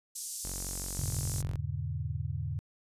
pink band-pass noise, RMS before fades -40 dBFS, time 0.15-1.42 s, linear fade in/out 10 ms, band 6100 to 11000 Hz, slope 24 dB/octave
sawtooth tone, 46.12 Hz, F#1, 5 cents flat, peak -35 dBFS, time 0.44-1.57 s, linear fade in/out 10 ms
sine chord, E dominant seventh, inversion none, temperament equal with one note detuned, 82.41 / 103.83 / 123.47 / 143.31 Hz, E2 / G#2 / B2 / D3, 0 / 0 / 0 / -42 cents, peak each -37 / -37 / -40 / -37 dBFS, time 0.99-2.59 s, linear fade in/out 0 ms
effects resampled to 32000 Hz

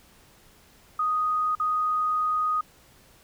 sine tone with dropouts, 1244.5 Hz, D#6, in tune, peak -22 dBFS, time 0.99-2.61 s, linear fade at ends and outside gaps 5 ms, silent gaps 1.552-1.598 s, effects pink hiss -56 dBFS RMS until 3.23 s

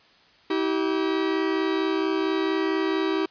45% pulse tone pair together, 321.2 / 385.6 Hz, E4 / G4, -45 / -28 cents, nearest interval minor third, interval 317 cents, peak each -25 dBFS, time 0.5-3.26 s, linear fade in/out 5 ms, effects white hiss -56 dBFS RMS until 3.3 s + resampled to 11025 Hz

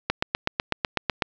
click train, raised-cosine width 0.3 ms, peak -5 dBFS, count 10, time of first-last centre 0.1-1.222 s, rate 8.02 Hz, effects resampled to 16000 Hz + 7-bit

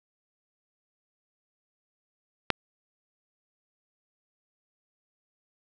click, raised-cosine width 0.3 ms, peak -5 dBFS, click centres 2.503 s, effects none

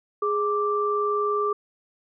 sine tone pair together, 415.3 / 1174.6 Hz, G#4 / D6, 0 / 0 cents, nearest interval octave + tritone, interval 1800 cents, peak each -24 dBFS, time 0.22-1.53 s, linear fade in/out 5 ms, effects none

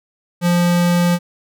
square tone, 174.7 Hz, F3, 1 cent sharp, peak -13 dBFS, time 0.41-1.19 s, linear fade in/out 50 ms, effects none

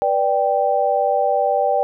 sine chord, G major, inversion first, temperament just, 490 / 588 / 784 Hz, B4 / D5 / G5, -14 / +2 / 0 cents, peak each -22 / -19 / -18 dBFS, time 0.02-1.83 s, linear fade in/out 0 ms, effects none

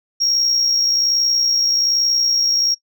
sine tone with amplitude modulation, 5588 Hz, F8, in tune, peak -10 dBFS, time 0.2-2.75 s, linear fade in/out 20 ms, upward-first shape sine, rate 61.2 Hz, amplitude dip 50%, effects noise-tail reverb RT60 0.1 s tail -21 dB re dry + tanh soft clip ceiling -11 dBFS

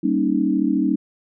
sine chord, Eb dominant seventh, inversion first, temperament equal, 196 / 233.1 / 277.2 / 311.1 Hz, G3 / Bb3 / Db4 / Eb4, 0 / 0 / 0 / 0 cents, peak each -23 / -24 / -21 / -21 dBFS, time 0.03-0.96 s, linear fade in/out 10 ms, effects none

